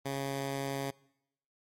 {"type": "tone", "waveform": "10% pulse", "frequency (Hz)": 137.6, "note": "C#3", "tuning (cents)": -12, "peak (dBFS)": -25, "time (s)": [0.05, 0.91], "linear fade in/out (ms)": 10, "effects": ["noise-tail reverb RT60 0.8 s tail -23 dB re dry", "MP3 64 kbps"]}